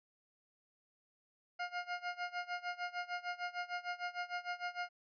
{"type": "tone with tremolo", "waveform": "20% pulse", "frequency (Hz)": 710, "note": "F5", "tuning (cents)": 28, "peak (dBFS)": -31, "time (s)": [1.59, 4.89], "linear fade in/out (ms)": 10, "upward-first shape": "sine", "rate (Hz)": 6.6, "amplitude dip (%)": 90, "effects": ["resampled to 11025 Hz"]}